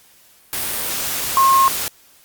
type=tone in noise; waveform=sine; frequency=1073 Hz; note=C6; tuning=43 cents sharp; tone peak=-10 dBFS; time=1.37-1.68 s; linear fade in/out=0 ms; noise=white; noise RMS=-23 dBFS; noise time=0.53-1.88 s; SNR=+10 dB; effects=white hiss -51 dBFS RMS until 2.24 s + Opus 48 kbps